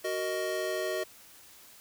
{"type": "chord", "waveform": "square", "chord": "D# minor", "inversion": "first", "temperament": "just", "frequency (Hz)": [373.4, 466.7, 622.3], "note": ["F#4", "A#4", "D#5"], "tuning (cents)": [16, 2, 0], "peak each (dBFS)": [-35, -39, -34], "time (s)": [0.04, 1.04], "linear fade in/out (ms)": 10, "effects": ["white hiss -54 dBFS RMS until 1.8 s"]}